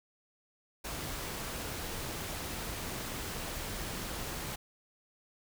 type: noise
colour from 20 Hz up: pink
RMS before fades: -39 dBFS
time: 0.84-4.56 s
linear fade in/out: 10 ms
effects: none